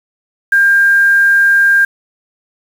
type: tone with quantisation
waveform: sine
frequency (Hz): 1600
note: G6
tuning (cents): +35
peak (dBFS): -6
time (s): 0.52-1.85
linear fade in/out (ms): 5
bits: 5
effects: none